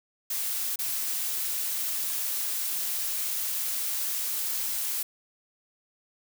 blue noise with dropouts, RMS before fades -30 dBFS, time 0.3-5.03 s, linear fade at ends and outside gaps 5 ms, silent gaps 0.759-0.789 s, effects none

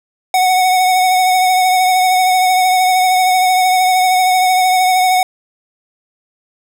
square tone with vibrato, 740 Hz, F#5, in tune, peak -10 dBFS, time 0.34-5.23 s, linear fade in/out 2 ms, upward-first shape triangle, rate 13 Hz, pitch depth 29 cents each way, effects none

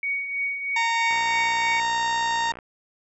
sine tone with tremolo, 2241 Hz, C#7, 18 cents sharp, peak -22 dBFS, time 0.03-1.8 s, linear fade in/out 2 ms, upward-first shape triangle, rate 3.1 Hz, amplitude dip 60%
harmonic tone, 924 Hz, A#5, 16 cents flat, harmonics 1 / 2 / 3 / 4 / 5 / 6 / 7 / 8, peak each -23 / -28 / -36 / -33 / -39 / -41 / -41 / -41 dBFS, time 0.76-2.52 s, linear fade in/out 5 ms
click train, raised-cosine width 0.5 ms, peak -23 dBFS, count 91, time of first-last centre 1.11-2.588 s, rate 60.9 Hz
effects none

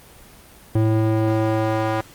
square tone with band-pass filter sweep, 110 Hz, A2, in tune, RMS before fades -19 dBFS, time 0.75-2.01 s, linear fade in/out 5 ms, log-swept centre 240 to 870 Hz, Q 0.87, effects pink hiss -46 dBFS RMS until 2.14 s + Opus 24 kbps

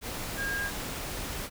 sine tone in noise, 1620 Hz, G#6, 43 cents flat, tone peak -30 dBFS, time 0.36-0.71 s, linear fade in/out 50 ms, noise pink, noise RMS -36 dBFS, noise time 0.01-1.5 s, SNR +3 dB, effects none

